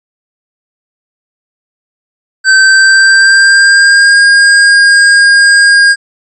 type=tone with pitch glide; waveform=square; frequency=1547 to 1620.2 Hz; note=G6 to G#6; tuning=-23 to -43 cents; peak=-3 dBFS; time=2.44-5.96 s; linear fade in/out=50 ms; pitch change=+80 cents; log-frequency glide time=2.55-4.18 s; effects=resampled to 22050 Hz